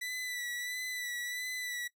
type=tone with vibrato; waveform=sawtooth; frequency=1975.5 Hz; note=B6; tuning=in tune; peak=-33 dBFS; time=0.01-1.88 s; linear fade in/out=10 ms; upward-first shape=sine; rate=1.5 Hz; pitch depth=32 cents each way; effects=noise-tail reverb RT60 0.1 s tail -18 dB re dry